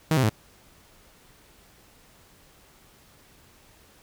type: tone with pitch steps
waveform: sawtooth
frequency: 158.4 / 130.91 / 108.19 Hz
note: D#3 / C3 / A2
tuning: +31 / +1 / -29 cents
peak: -15 dBFS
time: 0.11-0.293 s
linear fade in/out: 0 ms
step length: 61 ms
effects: pink hiss -56 dBFS RMS until 4.02 s